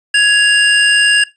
square tone pair together, 1668.1 / 2800 Hz, G#6 / F7, +7 / +4 cents, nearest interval major sixth, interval 897 cents, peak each -11 dBFS, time 0.14-1.24 s, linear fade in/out 5 ms, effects noise-tail reverb RT60 0.2 s tail -18 dB re dry + resampled to 22050 Hz

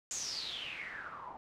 white noise with low-pass filter sweep, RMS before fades -42 dBFS, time 0.11-1.37 s, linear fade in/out 0 ms, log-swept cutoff 7200 to 840 Hz, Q 9.7, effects none

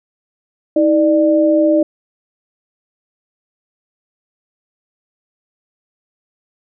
sine tone pair together, 318.9 / 595 Hz, D#4 / D5, +43 / +22 cents, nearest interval major seventh, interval 1079 cents, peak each -12 dBFS, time 0.76-1.83 s, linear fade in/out 5 ms, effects none

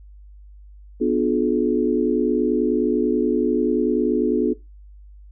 sine chord, B diminished seventh, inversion none, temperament just, 246.9 / 296.3 / 355.6 / 426.7 Hz, B3 / D4 / F4 / Ab4, 0 / +15 / +31 / +47 cents, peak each -22 dBFS, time 1-4.54 s, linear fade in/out 20 ms, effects noise-tail reverb RT60 0.2 s tail -18 dB re dry + added 50 Hz sine -41 dBFS peak until 5.31 s

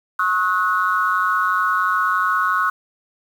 sine tone cluster, 1093 / 1279 / 1468 Hz, C#6 / D#6 / F#6, -25 / +47 / -14 cents, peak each -20 dBFS, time 0.19-2.7 s, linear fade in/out 5 ms, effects tanh soft clip ceiling -6 dBFS + 7-bit

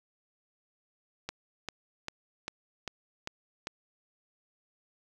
click train, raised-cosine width 0.2 ms, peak -18 dBFS, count 7, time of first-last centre 1.29-3.671 s, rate 2.52 Hz, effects 10-bit

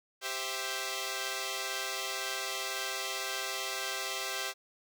5% pulse chord, C major, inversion second, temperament equal, 392 / 523.3 / 659.3 Hz, G4 / C5 / E5, 0 / 0 / 0 cents, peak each -27 dBFS, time 0.21-4.54 s, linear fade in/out 50 ms, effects none

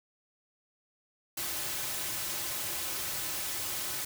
white noise with comb filter, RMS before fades -35 dBFS, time 1.37-4.05 s, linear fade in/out 5 ms, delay 4.3 ms, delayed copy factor -0.5, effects none

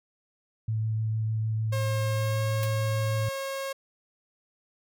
sine tone with vibrato, 110 Hz, A2, in tune, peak -25 dBFS, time 0.68-3.29 s, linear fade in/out 5 ms, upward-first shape triangle, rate 6.6 Hz, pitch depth 13 cents each way
sawtooth tone with pitch glide, 537 to 543.2 Hz, C5 to C#5, +45 to -35 cents, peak -27 dBFS, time 1.72-3.73 s, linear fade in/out 10 ms, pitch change +20 cents, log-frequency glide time 2.09-2.44 s
white noise with exponential decay, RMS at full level -33 dBFS, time 2.63-2.71 s, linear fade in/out 0 ms, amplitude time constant 17 ms
effects none

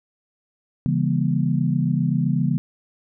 sine chord, C# diminished seventh, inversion none, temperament just, 138.59 / 166.31 / 199.57 / 239.5 Hz, C#3 / E3 / G3 / Bb3, 0 / +16 / +31 / +47 cents, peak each -22 / -22 / -26 / -25 dBFS, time 0.86-2.58 s, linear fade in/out 0 ms, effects none

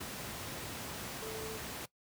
sine tone in noise, 440 Hz, A4, in tune, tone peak -41 dBFS, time 1.22-1.58 s, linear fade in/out 10 ms, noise pink, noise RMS -42 dBFS, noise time 0-1.86 s, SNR -2 dB, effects noise-tail reverb RT60 0.1 s tail -19 dB re dry + high-pass 80 Hz 12 dB/octave

